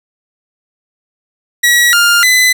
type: tone with pitch steps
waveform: sawtooth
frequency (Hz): 1923 / 1405 / 2010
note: B6 / F6 / B6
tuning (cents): -47 / +10 / +30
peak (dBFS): -3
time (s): 1.63-2.53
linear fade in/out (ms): 10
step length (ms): 300
effects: none